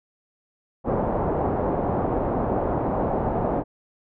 white low-pass noise, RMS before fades -24 dBFS, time 0.84-3.64 s, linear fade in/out 50 ms, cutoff 810 Hz, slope 24 dB/octave, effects none

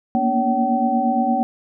sine tone cluster, 231 / 239.6 / 287 / 562 / 764 Hz, A#3 / A#3 / D4 / C#5 / G5, -16 / +48 / -40 / +24 / -45 cents, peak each -24 / -21 / -27 / -28 / -19 dBFS, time 0.15-1.43 s, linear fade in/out 0 ms, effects none

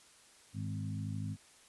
harmonic tone with a mistuned harmonic, 51.91 Hz, G#1, in tune, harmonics 2 / 3 / 4 / 5, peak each -38 / -42 / -44 / -46 dBFS, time 0.53-1.37 s, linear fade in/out 50 ms, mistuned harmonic 3, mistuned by +18 cents, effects white hiss -61 dBFS RMS until 1.68 s + resampled to 24000 Hz

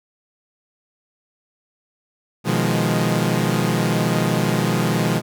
sawtooth chord, F half-diminished seventh, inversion second, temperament equal, 123.47 / 155.56 / 174.61 / 207.7 Hz, Cb3 / Eb3 / F3 / Ab3, 0 / 0 / 0 / 0 cents, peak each -19 dBFS, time 2.44-5.22 s, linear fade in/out 50 ms, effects none

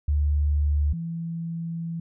sine tone pair in turn, 73.42 / 166.5 Hz, D2 / E3, 0 / +18 cents, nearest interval octave + major second, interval 1418 cents, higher second, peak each -19 / -28 dBFS, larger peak first, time 0.08-0.93 / 0.93-2 s, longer second, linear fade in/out 5 ms, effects none

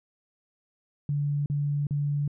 sine tone bursts, 144.6 Hz, D3, 27 cents flat, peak -24 dBFS, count 3, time 1.09-2.278 s, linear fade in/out 2 ms, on 370 ms, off 39 ms, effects none

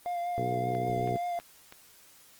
triangle tone with vibrato, 700 Hz, F5, 4 cents sharp, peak -28 dBFS, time 0.06-1.39 s, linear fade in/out 0 ms, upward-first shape sine, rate 5.2 Hz, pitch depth 21 cents each way
harmonic tone, 61.74 Hz, B1, in tune, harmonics 2 / 3 / 4 / 5 / 6 / 7 / 8, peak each -34 / -40 / -40 / -42 / -37 / -37 / -42 dBFS, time 0.38-1.16 s, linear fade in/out 0 ms
click train, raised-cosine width 0.3 ms, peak -30 dBFS, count 4, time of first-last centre 0.75-1.724 s, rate 3.08 Hz
effects white hiss -57 dBFS RMS until 2.39 s + Opus 24 kbps

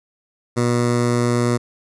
15% pulse tone with notch filter, 120.6 Hz, B2, 41 cents flat, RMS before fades -18 dBFS, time 0.56-1.58 s, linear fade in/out 20 ms, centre 3000 Hz, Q 1.3, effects resampled to 24000 Hz

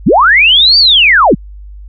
sine linear two-way sweep, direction up then down, 116.54 to 4699 to 116.54 Hz, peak -3 dBFS, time 0.06-1.35 s, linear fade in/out 10 ms, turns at 0.78 s, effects added 50 Hz sine -27 dBFS peak until 1.88 s

